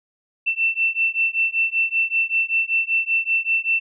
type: beating tone pair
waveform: sine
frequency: 2679 / 2684.2 Hz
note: E7 / E7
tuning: +27 / +31 cents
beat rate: 5.2 Hz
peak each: -21 dBFS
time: 0.46-3.8 s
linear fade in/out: 20 ms
effects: none